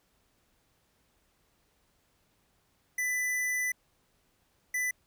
square tone bursts at uneven times, 1994 Hz, B6, 16 cents sharp, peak -29 dBFS, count 2, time 2.98-3.72 / 4.74-4.91 s, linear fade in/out 5 ms, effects pink hiss -71 dBFS RMS until 5.06 s

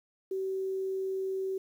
sine tone with quantisation, 382.2 Hz, G4, 44 cents flat, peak -30 dBFS, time 0.31-1.58 s, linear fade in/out 5 ms, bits 10, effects none

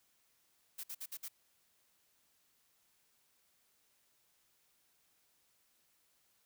blue noise bursts, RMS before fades -44 dBFS, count 5, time 0.78-1.285 s, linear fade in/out 10 ms, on 57 ms, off 55 ms, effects white hiss -74 dBFS RMS until 6.45 s

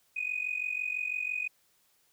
sine tone with amplitude modulation, 2489 Hz, D#7, in tune, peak -26 dBFS, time 0.16-1.48 s, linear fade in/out 10 ms, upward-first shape sine, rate 46 Hz, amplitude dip 85%, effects tanh soft clip ceiling -23 dBFS + white hiss -69 dBFS RMS until 2.12 s

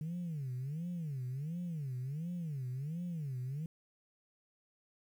sine tone with vibrato, 149.2 Hz, D3, 28 cents sharp, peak -35 dBFS, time 0.01-3.66 s, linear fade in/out 2 ms, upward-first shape sine, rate 1.4 Hz, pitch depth 300 cents each way, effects tanh soft clip ceiling -34 dBFS + 11-bit

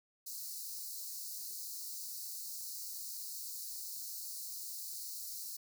white high-pass noise, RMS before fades -44 dBFS, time 0.26-5.57 s, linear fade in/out 10 ms, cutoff 4100 Hz, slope 96 dB/octave, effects none

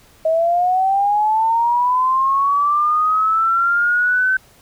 sine linear sweep, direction up, 633 to 1536 Hz, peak -13 dBFS, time 0.25-4.37 s, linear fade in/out 5 ms, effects pink hiss -50 dBFS RMS until 4.61 s

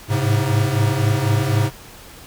square tone cluster, 104.1 / 108.1 / 134.2 Hz, G#2 / A2 / C3, +5 / -30 / +44 cents, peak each -21 dBFS, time 0.08-1.71 s, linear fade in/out 50 ms, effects pink hiss -41 dBFS RMS until 2.26 s

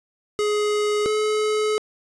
square tone pair in turn, 418.7 / 427.5 Hz, G#4 / A4, +14 / -50 cents, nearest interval unison, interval 36 cents, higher second, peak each -20 dBFS, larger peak neither, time 0.39-1.06 / 1.06-1.78 s, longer second, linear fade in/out 0 ms, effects resampled to 22050 Hz + 10-bit

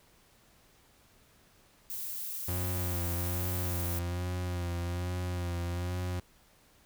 violet noise, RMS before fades -38 dBFS, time 1.9-3.99 s, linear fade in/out 0 ms
40% pulse tone with vibrato, 88.4 Hz, F2, 22 cents sharp, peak -31 dBFS, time 2.48-6.2 s, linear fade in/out 5 ms, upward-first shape sine, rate 1.2 Hz, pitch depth 35 cents each way
effects pink hiss -63 dBFS RMS until 6.85 s

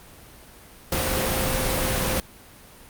sine tone in noise, 523.3 Hz, C5, in tune, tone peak -30 dBFS, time 0.92-2.2 s, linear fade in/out 2 ms, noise pink, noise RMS -24 dBFS, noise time 0.92-2.2 s, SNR -9 dB, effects pink hiss -47 dBFS RMS until 2.89 s + Opus 32 kbps

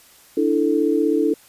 sine chord, D suspended second, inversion none, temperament equal, 293.7 / 329.6 / 440 Hz, D4 / E4 / A4, 0 / 0 / 0 cents, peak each -20 dBFS, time 0.37-1.34 s, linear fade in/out 5 ms, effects white hiss -50 dBFS RMS until 1.48 s + resampled to 32000 Hz

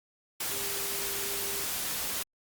sine tone in noise, 398.6 Hz, G4, 29 cents sharp, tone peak -42 dBFS, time 0.51-1.64 s, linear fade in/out 5 ms, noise white, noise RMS -33 dBFS, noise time 0.4-2.23 s, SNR -12 dB, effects Opus 48 kbps

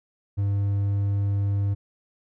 triangle tone, 100.2 Hz, G2, 38 cents sharp, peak -19 dBFS, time 0.37-1.75 s, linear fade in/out 20 ms, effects none

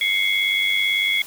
sine tone cluster, 2107 / 2205 / 3358 Hz, C7 / C#7 / G#7, +12 / -10 / +18 cents, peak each -22 dBFS, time 0.01-1.22 s, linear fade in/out 2 ms, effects white hiss -39 dBFS RMS until 1.26 s

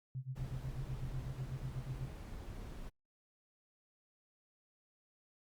sine tone with tremolo, 130.4 Hz, C3, 5 cents flat, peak -37 dBFS, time 0.15-2.11 s, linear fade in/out 0 ms, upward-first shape sine, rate 8.1 Hz, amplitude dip 95%
brown noise, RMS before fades -46 dBFS, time 0.35-2.9 s, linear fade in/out 20 ms
effects Opus 48 kbps

